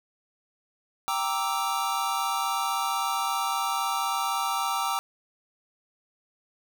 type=chord; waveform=square; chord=E half-diminished seventh; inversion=first; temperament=equal; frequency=784 / 932.3 / 1174.7 / 1318.5 Hz; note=G5 / Bb5 / D6 / E6; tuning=0 / 0 / 0 / 0 cents; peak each=-32 dBFS; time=1.08-4.99 s; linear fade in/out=0 ms; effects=none